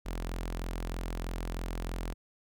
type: tone with notch filter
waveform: sawtooth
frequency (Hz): 43.14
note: F1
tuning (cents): -20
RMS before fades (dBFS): -36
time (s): 0.05-2.14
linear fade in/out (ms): 20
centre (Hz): 110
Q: 1.3
effects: none